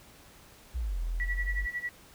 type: exponential two-way sweep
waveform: sine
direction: down then up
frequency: 65.8 to 40.99 to 49 Hz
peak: -29 dBFS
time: 0.74-1.67 s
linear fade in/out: 20 ms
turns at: 1.01 s
type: tone with tremolo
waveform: sine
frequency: 1945 Hz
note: B6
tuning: 27 cents flat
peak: -29 dBFS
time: 1.2-1.89 s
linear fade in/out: 0 ms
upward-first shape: sine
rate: 11 Hz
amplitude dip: 85%
effects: pink hiss -55 dBFS RMS until 2.14 s